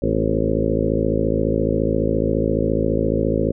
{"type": "harmonic tone with a mistuned harmonic", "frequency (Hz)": 54.5, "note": "A1", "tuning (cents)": -16, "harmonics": [1, 2, 3, 4, 5, 6, 7, 8, 9, 10], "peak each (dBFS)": [-26, -26, -26, -26, -26, -26, -26, -26, -26, -26], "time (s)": [0.02, 3.52], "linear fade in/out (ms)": 5, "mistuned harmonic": 5, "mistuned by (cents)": -50, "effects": []}